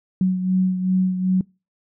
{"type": "beating tone pair", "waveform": "sine", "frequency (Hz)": [185.3, 187.9], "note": ["F#3", "F#3"], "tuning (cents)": [3, 27], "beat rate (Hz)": 2.6, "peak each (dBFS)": [-17, -25], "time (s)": [0.21, 1.41], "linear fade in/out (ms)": 2, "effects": ["noise-tail reverb RT60 0.3 s tail -26 dB re dry"]}